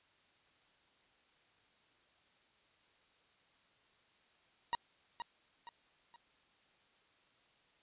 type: tone with echo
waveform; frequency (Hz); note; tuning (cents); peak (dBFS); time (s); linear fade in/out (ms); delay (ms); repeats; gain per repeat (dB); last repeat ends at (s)
40% pulse; 947; A#5; +27; -31; 4.73-4.75; 0; 470; 3; -8; 6.16
effects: white hiss -70 dBFS RMS until 7.82 s + resampled to 8000 Hz